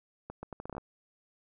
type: accelerating click train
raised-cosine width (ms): 1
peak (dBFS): -26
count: 10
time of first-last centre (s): 0.3-0.781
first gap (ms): 130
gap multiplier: 0.75
effects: none

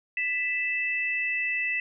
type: tone pair together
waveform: sine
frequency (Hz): 1987 / 2637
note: B6 / E7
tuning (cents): +10 / 0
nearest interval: perfect fourth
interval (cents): 490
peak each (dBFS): -28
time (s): 0.17-1.8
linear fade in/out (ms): 2
effects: none

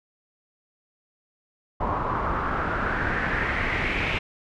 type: noise with low-pass filter sweep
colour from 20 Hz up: pink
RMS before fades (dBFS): -26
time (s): 1.8-4.19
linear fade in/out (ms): 10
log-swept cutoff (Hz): 1000 to 2500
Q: 3.9
effects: none

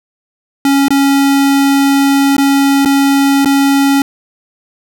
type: tone with dropouts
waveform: square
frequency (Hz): 277.2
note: C#4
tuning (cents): 0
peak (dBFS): -8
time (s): 0.65-4.02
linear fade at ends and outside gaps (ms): 2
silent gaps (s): 0.883-0.905 / 2.367-2.381 / 2.85-2.857 / 3.448-3.457
effects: none

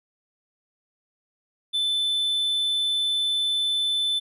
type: tone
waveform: triangle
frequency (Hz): 3520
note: A7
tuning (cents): 0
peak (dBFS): -20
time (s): 1.73-4.2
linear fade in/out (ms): 20
effects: resampled to 32000 Hz

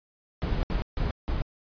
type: noise bursts at uneven times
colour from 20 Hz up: brown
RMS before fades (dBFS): -27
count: 4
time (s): 0.42-0.63 / 0.7-0.82 / 0.97-1.11 / 1.28-1.42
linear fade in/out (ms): 0
effects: resampled to 11025 Hz

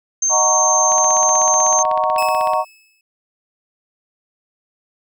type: tone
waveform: sine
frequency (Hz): 6320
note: G8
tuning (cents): +13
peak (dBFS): -14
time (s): 0.22-1.83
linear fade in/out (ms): 5
type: chord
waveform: sine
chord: D# minor seventh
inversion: none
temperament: equal with one note detuned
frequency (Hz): 622.3 / 740 / 926.4 / 1108.7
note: D#5 / F#5 / A#5 / C#6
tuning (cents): 0 / 0 / -11 / 0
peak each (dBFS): -20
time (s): 0.29-2.65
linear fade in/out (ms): 50
type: click train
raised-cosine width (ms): 0.3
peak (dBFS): -15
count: 27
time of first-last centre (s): 0.92-2.535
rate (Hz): 16.1
type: tone with exponential decay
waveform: sawtooth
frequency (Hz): 2597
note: E7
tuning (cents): -26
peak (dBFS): -17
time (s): 2.18-3.01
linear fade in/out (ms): 2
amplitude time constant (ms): 180
effects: none

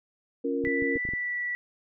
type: chord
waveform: sine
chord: Bb minor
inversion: first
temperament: equal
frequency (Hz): 277.2 / 349.2 / 466.2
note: Db4 / F4 / Bb4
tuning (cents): 0 / 0 / 0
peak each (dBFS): -29 / -34 / -29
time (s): 0.44-0.98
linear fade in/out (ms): 10
type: clicks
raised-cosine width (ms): 3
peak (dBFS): -25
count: 7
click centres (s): 0.641 / 0.673 / 0.823 / 0.958 / 1.052 / 1.089 / 1.136
type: tone with pitch glide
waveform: sine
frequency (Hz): 1975.5 to 1953.9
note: B6 to B6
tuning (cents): 0 to -19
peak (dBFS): -28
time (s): 0.65-1.55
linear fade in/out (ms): 0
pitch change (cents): -19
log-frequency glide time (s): 1.06-1.39
effects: none

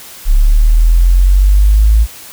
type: linear sweep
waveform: sine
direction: up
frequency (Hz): 33.79 to 55.6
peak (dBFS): -4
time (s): 0.25-2.07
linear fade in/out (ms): 50
effects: white hiss -33 dBFS RMS until 2.32 s

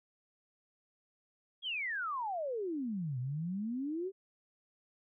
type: exponential two-way sweep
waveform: sine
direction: down then up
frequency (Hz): 3372 to 121.2 to 398.3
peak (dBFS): -34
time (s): 1.62-4.12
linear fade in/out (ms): 50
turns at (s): 3.19
effects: none

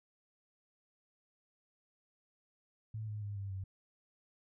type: tone with pitch steps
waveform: sine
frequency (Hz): 109.3 / 105.7 / 102.22 / 98.85 / 95.59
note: A2 / G#2 / G#2 / G2 / G2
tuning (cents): -11 / +31 / -27 / +15 / -43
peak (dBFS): -38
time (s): 2.94-3.64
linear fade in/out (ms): 5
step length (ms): 140
effects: none

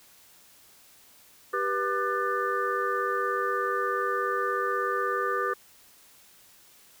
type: tone cluster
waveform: sine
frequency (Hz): 391.5 / 488.2 / 1199 / 1494 / 1763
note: G4 / B4 / D6 / F#6 / A6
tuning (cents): -2 / -20 / +36 / +16 / +3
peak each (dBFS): -32 / -32 / -28 / -35 / -35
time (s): 1.53-5.54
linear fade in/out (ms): 10
effects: white hiss -56 dBFS RMS until 7 s

